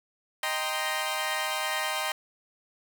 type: chord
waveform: 15% pulse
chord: C minor seventh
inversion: first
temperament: equal with one note detuned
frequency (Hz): 622.3 / 784 / 932.3 / 1042.3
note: Eb5 / G5 / Bb5 / C6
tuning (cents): 0 / 0 / 0 / -7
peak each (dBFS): -27 / -27 / -28 / -27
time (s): 0.43-2.12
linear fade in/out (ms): 2
effects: none